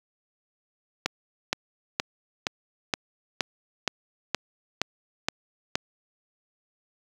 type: click train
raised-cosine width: 0.2 ms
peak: -6 dBFS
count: 11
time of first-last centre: 1.06-5.755 s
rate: 2.13 Hz
effects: high-pass 100 Hz 12 dB/octave + 7-bit